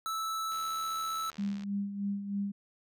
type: tone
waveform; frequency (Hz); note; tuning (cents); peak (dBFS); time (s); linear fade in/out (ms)
square; 1313; E6; -7; -33; 0.06-1.3; 0
type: click train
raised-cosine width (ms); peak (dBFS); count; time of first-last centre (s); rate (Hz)
0.2; -33; 85; 0.52-1.636; 75.3
type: tone with tremolo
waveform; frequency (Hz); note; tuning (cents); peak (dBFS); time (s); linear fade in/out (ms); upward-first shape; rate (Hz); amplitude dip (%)
sine; 200.5; G3; +39; -29; 1.38-2.52; 10; sine; 3.2; 60
effects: none